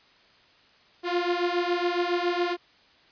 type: beating tone pair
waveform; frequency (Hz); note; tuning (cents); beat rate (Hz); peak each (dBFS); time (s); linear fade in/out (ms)
sawtooth; 347.8 / 355; F4 / F4; -7 / +28; 7.2; -23; 1.03-2.57; 50
effects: white hiss -58 dBFS RMS until 3.11 s + resampled to 11025 Hz